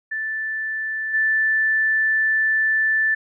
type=tone with level steps; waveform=sine; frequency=1760 Hz; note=A6; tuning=in tune; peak=-23 / -16 dBFS; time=0.11-3.15 s; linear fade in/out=10 ms; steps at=1.13 s; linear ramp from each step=20 ms; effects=none